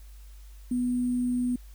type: tone with sample-and-hold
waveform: sine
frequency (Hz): 246.9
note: B3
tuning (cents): 0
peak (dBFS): -24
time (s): 0.71-1.56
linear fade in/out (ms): 5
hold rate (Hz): 8820
effects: added 50 Hz sine -44 dBFS peak until 1.74 s + white hiss -60 dBFS RMS until 1.74 s